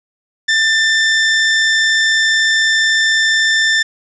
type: tone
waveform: sawtooth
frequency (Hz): 1782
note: A6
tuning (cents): +22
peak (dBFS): -7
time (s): 0.48-3.83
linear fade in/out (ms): 10
effects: resampled to 16000 Hz + 7-bit